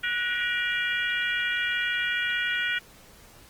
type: harmonic tone with a mistuned harmonic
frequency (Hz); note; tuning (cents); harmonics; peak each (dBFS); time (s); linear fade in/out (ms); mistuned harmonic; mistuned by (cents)
474.3; A#4; +30; 3 / 4 / 5 / 6 / 7; -28 / -30 / -32 / -34 / -35; 0.03-2.79; 10; 3; +54
effects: pink hiss -52 dBFS RMS until 3.49 s + Opus 24 kbps